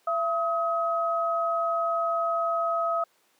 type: tone pair together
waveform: sine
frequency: 673 / 1270.5 Hz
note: E5 / D#6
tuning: +36 / +36 cents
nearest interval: major seventh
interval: 1100 cents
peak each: -26 dBFS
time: 0.07-3.04 s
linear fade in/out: 5 ms
effects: pink hiss -65 dBFS RMS until 3.39 s + high-pass 400 Hz 12 dB/octave